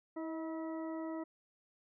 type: harmonic tone with a mistuned harmonic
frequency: 323.3 Hz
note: E4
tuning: 34 cents flat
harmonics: 1 / 2 / 3 / 4 / 6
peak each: -39 / -45 / -50 / -53 / -57 dBFS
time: 0.16-1.24 s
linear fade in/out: 10 ms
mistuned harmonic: 2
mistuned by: -27 cents
effects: none